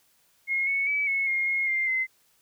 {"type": "tone with pitch steps", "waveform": "sine", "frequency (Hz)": [2154, 2210, 2291, 2192, 2137, 2154, 2102, 2059], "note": ["C7", "C#7", "D7", "C#7", "C7", "C7", "C7", "C7"], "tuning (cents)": [50, -6, -44, -20, 36, 50, 7, -28], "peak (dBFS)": -23, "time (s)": [0.47, 2.07], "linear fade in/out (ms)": 50, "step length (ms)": 200, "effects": ["white hiss -65 dBFS RMS until 2.41 s"]}